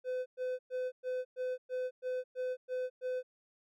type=tone bursts; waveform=triangle; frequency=507 Hz; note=B4; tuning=45 cents sharp; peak=-31 dBFS; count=10; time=0.04-3.23 s; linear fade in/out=50 ms; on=220 ms; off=110 ms; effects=none